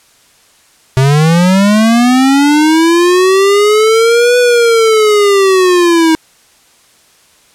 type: linear two-way sweep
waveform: square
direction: up then down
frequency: 129 to 493.9 to 316.9 Hz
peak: -6 dBFS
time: 0.97-6.15 s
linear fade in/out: 0 ms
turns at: 4.38 s
effects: white hiss -47 dBFS RMS until 7.54 s + low-pass 10000 Hz 12 dB/octave